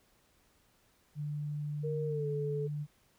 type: tone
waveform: sine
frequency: 147.9 Hz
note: D3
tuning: 13 cents sharp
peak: -34 dBFS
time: 1.15-2.87 s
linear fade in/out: 50 ms
type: tone with pitch glide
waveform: sine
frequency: 466.2 to 432.5 Hz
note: A#4 to A4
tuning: 0 to -30 cents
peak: -34 dBFS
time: 1.83-2.68 s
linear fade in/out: 20 ms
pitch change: -130 cents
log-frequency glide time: 2.05-2.27 s
effects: pink hiss -69 dBFS RMS until 3.18 s